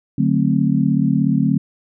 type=chord; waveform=sine; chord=D dominant seventh; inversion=none; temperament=just; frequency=146.83 / 183.54 / 220.2 / 264.3 Hz; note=D3 / F#3 / A3 / C4; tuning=0 / -14 / +2 / +18 cents; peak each=-19 dBFS; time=0.18-1.58 s; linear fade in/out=5 ms; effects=none